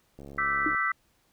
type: click train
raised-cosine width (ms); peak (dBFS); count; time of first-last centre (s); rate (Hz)
2; -31; 40; 0.19-0.747; 70
type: chord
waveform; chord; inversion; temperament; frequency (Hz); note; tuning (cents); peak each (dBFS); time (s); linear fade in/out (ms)
sine; E minor seventh; third; equal with one note detuned; 1174.7 / 1318.5 / 1539.3 / 1975.5; D6 / E6 / G6 / B6; 0 / 0 / -32 / 0; -33 / -29 / -32 / -28; 0.38-0.92; 5
type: tone with exponential decay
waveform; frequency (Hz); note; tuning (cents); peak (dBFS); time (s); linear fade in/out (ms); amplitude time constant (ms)
sine; 306.9; D#4; -24; -23; 0.66-0.76; 5; 21
effects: pink hiss -68 dBFS RMS until 1.32 s